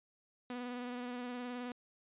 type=tone with vibrato; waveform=sawtooth; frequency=246.1 Hz; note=B3; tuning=6 cents flat; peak=-36 dBFS; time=0.5-1.72 s; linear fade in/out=2 ms; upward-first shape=triangle; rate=19 Hz; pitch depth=29 cents each way; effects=resampled to 8000 Hz